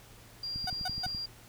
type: tone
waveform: sine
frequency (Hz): 4772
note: D8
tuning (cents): +27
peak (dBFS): -34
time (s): 0.43-1.26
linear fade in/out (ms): 5
type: click train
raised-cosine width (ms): 5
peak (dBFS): -29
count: 8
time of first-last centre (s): 0.56-1.148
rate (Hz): 11.9
type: tone bursts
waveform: 30% pulse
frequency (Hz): 740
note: F#5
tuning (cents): 0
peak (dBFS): -30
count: 3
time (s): 0.67-1.063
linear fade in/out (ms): 5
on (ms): 31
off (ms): 150
effects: added 113 Hz sine -57 dBFS peak until 1.48 s + pink hiss -55 dBFS RMS until 1.48 s